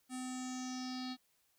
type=tone with low-pass filter sweep; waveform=square; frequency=255 Hz; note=C4; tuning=44 cents flat; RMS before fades=-42 dBFS; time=0.09-1.17 s; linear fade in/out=50 ms; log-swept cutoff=9300 to 4200 Hz; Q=6.1; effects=white hiss -75 dBFS RMS until 1.58 s